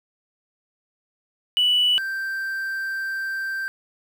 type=tone pair in turn; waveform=triangle; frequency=2960 / 1568 Hz; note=F#7 / G6; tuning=0 / 0 cents; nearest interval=major seventh; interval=1100 cents; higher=first; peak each=-13 / -23 dBFS; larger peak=first; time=1.57-1.98 / 1.98-3.68 s; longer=second; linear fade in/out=0 ms; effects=tanh soft clip ceiling -13 dBFS + 8-bit